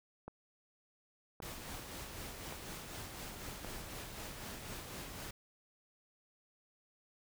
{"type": "click train", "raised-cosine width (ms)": 1, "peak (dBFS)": -31, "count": 4, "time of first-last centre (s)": [0.28, 3.647], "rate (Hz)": 0.891}
{"type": "noise with tremolo", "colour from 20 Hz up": "pink", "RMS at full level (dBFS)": -45, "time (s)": [1.42, 5.31], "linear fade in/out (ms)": 5, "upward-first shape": "sine", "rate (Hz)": 4, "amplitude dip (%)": 35}
{"effects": []}